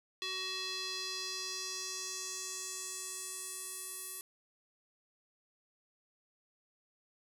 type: tone with band-pass filter sweep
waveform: square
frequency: 375.3 Hz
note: F#4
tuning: 25 cents sharp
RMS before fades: -41 dBFS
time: 0.22-4.21 s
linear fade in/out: 0 ms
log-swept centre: 3700 to 11000 Hz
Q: 2.4
effects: none